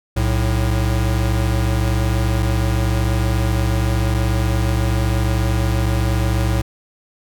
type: tone pair together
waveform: square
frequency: 62 / 110.32 Hz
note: B1 / A2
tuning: +7 / +5 cents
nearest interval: minor seventh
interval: 998 cents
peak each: -19 dBFS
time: 0.16-6.62 s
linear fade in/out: 10 ms
effects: none